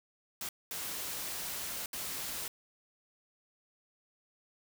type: noise bursts at uneven times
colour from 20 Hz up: white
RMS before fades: -39 dBFS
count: 3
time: 0.41-0.49 / 0.71-1.86 / 1.93-2.48 s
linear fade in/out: 2 ms
effects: none